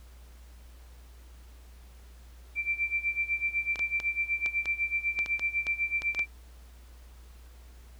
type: tone with tremolo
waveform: sine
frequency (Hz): 2349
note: D7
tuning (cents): 0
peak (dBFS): -24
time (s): 2.55-6.27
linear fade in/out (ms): 50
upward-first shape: sine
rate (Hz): 8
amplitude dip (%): 85
type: clicks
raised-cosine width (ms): 0.2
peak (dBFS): -20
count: 12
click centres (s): 3.758 / 3.793 / 4.001 / 4.461 / 4.657 / 5.19 / 5.261 / 5.395 / 5.668 / 6.02 / 6.148 / 6.193
effects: added 60 Hz sine -48 dBFS peak until 7.99 s + pink hiss -60 dBFS RMS until 7.99 s